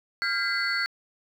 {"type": "tone cluster", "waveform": "sine", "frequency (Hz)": [1392, 1604, 2028, 4436], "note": ["F6", "G6", "B6", "C#8"], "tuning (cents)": [-6, 39, 45, 0], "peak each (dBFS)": -29, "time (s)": [0.22, 0.86], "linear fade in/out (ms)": 0, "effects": ["tanh soft clip ceiling -17 dBFS", "9-bit"]}